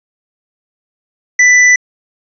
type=tone; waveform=square; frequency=1985 Hz; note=B6; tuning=8 cents sharp; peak=-5 dBFS; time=1.39-1.76 s; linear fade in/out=5 ms; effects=resampled to 16000 Hz + 7-bit